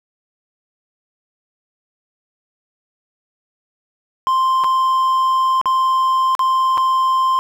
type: tone with dropouts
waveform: triangle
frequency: 1046.5 Hz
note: C6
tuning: in tune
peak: -11 dBFS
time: 4.27-7.39 s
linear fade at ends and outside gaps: 0 ms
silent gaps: 4.638-4.643 / 5.614-5.657 / 6.351-6.393 / 6.774-6.779 s
effects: none